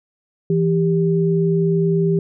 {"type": "tone pair together", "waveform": "sine", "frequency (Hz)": [165.9, 395.2], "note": ["E3", "G4"], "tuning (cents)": [11, 14], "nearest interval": "octave + minor third", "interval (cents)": 1503, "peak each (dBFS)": [-16, -18], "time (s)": [0.5, 2.19], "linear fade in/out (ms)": 2, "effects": []}